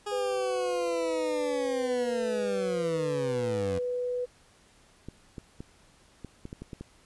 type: linear sweep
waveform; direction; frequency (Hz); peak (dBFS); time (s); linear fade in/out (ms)
20% pulse; down; 415.3 to 86.8; -27; 0.06-3.79; 10
type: tone with pitch glide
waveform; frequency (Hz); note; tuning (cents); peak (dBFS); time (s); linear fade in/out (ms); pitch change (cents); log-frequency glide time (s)
sine; 501 to 494.1; B4 to B4; +25 to +1; -28; 0.11-4.26; 20; -24; 0.77-2.06
type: clicks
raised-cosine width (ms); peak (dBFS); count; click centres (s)
3; -26; 9; 5.086 / 5.382 / 5.605 / 6.247 / 6.454 / 6.529 / 6.62 / 6.732 / 6.81
effects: pink hiss -60 dBFS RMS until 7.05 s + resampled to 24000 Hz